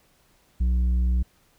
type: tone with tanh clipping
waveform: sine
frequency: 61.3 Hz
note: B1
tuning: 12 cents flat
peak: -20 dBFS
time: 0.6-1.23 s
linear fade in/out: 10 ms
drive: 6 dB
effects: pink hiss -62 dBFS RMS until 1.58 s